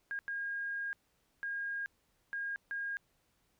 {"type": "tone bursts at uneven times", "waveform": "sine", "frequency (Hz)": 1624, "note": "G#6", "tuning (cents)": -39, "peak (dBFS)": -35, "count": 5, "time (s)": [[0.11, 0.19], [0.28, 0.93], [1.43, 1.86], [2.33, 2.56], [2.71, 2.97]], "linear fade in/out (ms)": 0, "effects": ["pink hiss -75 dBFS RMS until 3.59 s"]}